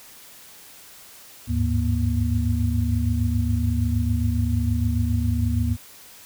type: tone cluster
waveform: sine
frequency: 76.2 / 97.4 / 104.2 / 239 Hz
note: D#2 / G2 / G#2 / A#3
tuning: -36 / -11 / +6 / +43 cents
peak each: -23 / -31 / -23 / -26 dBFS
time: 1.47-5.77 s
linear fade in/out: 50 ms
effects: white hiss -46 dBFS RMS until 6.25 s